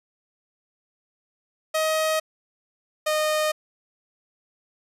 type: tone pair in turn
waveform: sawtooth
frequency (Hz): 630 / 615.3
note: D#5 / D#5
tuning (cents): +21 / -19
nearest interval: unison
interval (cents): 40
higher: first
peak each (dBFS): -17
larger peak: neither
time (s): 1.74-2.2 / 3.06-3.52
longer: neither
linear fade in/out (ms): 10
effects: resampled to 32000 Hz